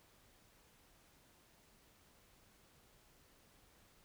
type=silence; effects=pink hiss -68 dBFS RMS until 4.04 s